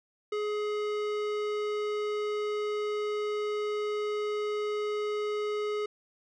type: tone with tanh clipping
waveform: sine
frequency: 420 Hz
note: G#4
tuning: 19 cents sharp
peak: -31 dBFS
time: 0.32-5.86 s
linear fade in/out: 5 ms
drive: 18 dB
effects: none